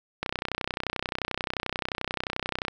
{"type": "click train", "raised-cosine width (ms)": 0.3, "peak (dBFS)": -12, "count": 78, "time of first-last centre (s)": [0.23, 2.682], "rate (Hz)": 31.4, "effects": []}